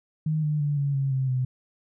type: tone with pitch steps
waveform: sine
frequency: 155.6 / 150.65 / 145.85 / 141.21 / 136.72 / 132.36 / 128.15 Hz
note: D#3 / D3 / D3 / C#3 / C#3 / C3 / C3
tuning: 0 / +44 / -12 / +32 / -24 / +20 / -36 cents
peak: -22 dBFS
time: 0.26-1.45 s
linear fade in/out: 5 ms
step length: 170 ms
effects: none